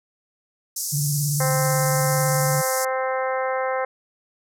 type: band-pass noise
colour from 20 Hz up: pink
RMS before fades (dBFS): -28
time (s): 0.76-2.85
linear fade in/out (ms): 5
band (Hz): 5300 to 14000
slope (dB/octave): 48
type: tone with vibrato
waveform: sine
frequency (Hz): 145.7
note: D3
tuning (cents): -13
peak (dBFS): -21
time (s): 0.92-2.62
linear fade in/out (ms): 20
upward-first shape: triangle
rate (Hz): 18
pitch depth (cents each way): 70
type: harmonic tone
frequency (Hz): 260.9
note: C4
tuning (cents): -5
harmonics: 2 / 3 / 4 / 5 / 6 / 7 / 8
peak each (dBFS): -24 / -28 / -30 / -32 / -34 / -35 / -36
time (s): 1.4-3.85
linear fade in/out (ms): 5
effects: none